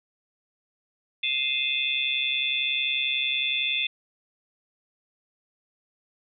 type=tone cluster; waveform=sine; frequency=2101 / 2519 / 2660 / 3404 / 3535 Hz; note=C7 / D#7 / E7 / G#7 / A7; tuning=+7 / +21 / +15 / +42 / +7 cents; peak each=-36 / -29 / -30 / -31 / -28 dBFS; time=1.23-3.87 s; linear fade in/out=5 ms; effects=none